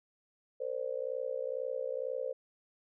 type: tone with amplitude modulation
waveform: sine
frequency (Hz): 519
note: C5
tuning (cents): -14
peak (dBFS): -29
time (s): 0.6-2.33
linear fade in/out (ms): 10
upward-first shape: sine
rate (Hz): 62.1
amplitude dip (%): 100
effects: none